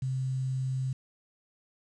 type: tone with quantisation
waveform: sine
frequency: 130.81 Hz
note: C3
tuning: in tune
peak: -28 dBFS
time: 0.02-0.93 s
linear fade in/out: 5 ms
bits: 9
effects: resampled to 22050 Hz